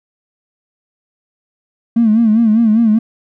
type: tone with vibrato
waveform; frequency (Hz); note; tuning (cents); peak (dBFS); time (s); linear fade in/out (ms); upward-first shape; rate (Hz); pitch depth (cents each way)
triangle; 223; A3; +23; -4; 1.96-2.99; 10; sine; 5; 94
effects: tanh soft clip ceiling -5 dBFS